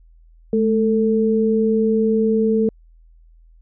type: tone pair together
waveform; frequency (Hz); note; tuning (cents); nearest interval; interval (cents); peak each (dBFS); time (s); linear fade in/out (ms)
sine; 215.4 / 445; A3 / A4; -37 / +20; octave + minor second; 1257; -17; 0.53-2.69; 2
effects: added 41 Hz sine -46 dBFS peak until 3.61 s